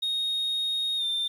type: tone with pitch glide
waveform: sine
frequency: 3729 to 3587 Hz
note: A#7 to A7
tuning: 0 to +33 cents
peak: -23 dBFS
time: 0.02-1.28 s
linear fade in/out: 10 ms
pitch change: -67 cents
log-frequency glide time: 0.97-1.04 s
effects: tanh soft clip ceiling -24 dBFS + 9-bit